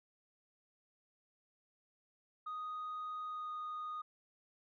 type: tone with pitch glide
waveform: sine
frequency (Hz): 1244.5 to 1235.9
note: D#6 to D#6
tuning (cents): 0 to -12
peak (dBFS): -38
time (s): 2.46-4.02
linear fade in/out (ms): 10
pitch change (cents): -12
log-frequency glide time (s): 3.27-3.5
effects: tanh soft clip ceiling -38 dBFS